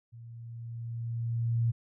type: tone with level ramp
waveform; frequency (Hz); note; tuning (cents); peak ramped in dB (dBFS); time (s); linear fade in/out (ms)
sine; 116.4; A#2; -2; -45 to -23; 0.12-1.72; 20
effects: none